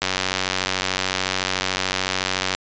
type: click train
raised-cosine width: 0.2 ms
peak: -3 dBFS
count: 238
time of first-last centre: 0.02-2.549 s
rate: 93.7 Hz
effects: resampled to 16000 Hz